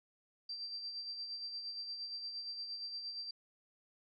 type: tone with tremolo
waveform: sine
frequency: 4699 Hz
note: D8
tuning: in tune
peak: -39 dBFS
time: 0.49-3.31 s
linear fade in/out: 5 ms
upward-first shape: sine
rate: 8.6 Hz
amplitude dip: 45%
effects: none